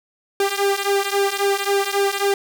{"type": "tone with flanger", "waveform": "sawtooth", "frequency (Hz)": 398.3, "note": "G4", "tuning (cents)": 28, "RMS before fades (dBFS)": -20, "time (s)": [0.4, 2.34], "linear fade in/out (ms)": 2, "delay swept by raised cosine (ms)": [1.5, 2.7], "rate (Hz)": 3.7, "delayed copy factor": -0.85, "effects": []}